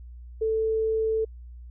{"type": "tone", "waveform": "sine", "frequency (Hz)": 441.8, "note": "A4", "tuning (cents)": 7, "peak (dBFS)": -22, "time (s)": [0.41, 1.25], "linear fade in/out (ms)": 10, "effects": ["added 60 Hz sine -40 dBFS peak until 1.7 s"]}